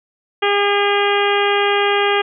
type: harmonic tone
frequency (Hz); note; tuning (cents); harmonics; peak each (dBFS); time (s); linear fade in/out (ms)
405.5; G#4; -41; 1 / 2 / 3 / 4 / 5 / 6 / 7 / 8; -17 / -20 / -22 / -23 / -24 / -25 / -25 / -26; 0.42-2.22; 10
effects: none